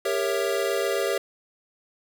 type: chord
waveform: square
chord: G diminished seventh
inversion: none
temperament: equal with one note detuned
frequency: 398.8 / 466.2 / 554.4 / 659.3 Hz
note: G4 / Bb4 / Db5 / Fb5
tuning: +30 / 0 / 0 / 0 cents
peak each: -28 / -30 / -29 / -32 dBFS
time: 0.05-1.18 s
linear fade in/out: 5 ms
effects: none